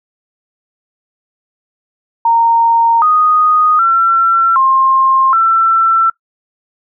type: tone with pitch steps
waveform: sine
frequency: 924 / 1242 / 1352 / 1061 / 1340 Hz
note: A#5 / D#6 / E6 / C6 / E6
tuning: -16 / -3 / +43 / +24 / +28 cents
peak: -7 dBFS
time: 2.25-6.1 s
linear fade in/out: 5 ms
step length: 770 ms
effects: noise-tail reverb RT60 0.1 s tail -20 dB re dry